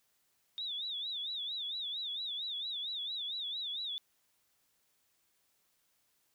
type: tone with vibrato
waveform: sine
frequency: 3638 Hz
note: A#7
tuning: 43 cents flat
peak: -36 dBFS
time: 0.58-3.98 s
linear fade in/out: 0 ms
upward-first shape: sine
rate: 4.4 Hz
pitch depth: 140 cents each way
effects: white hiss -75 dBFS RMS until 6.34 s